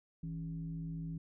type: tone with frequency modulation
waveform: sine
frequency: 162.1 Hz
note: E3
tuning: 29 cents flat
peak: -38 dBFS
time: 0.23-1.18 s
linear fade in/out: 5 ms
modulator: 115 Hz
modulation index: 0.54
effects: none